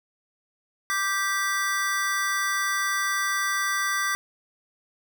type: chord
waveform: square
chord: G major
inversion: second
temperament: just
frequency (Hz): 1176 / 1568 / 1960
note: D6 / G6 / B6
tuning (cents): +2 / 0 / -14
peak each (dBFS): -29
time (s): 0.9-4.15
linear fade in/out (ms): 0
effects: none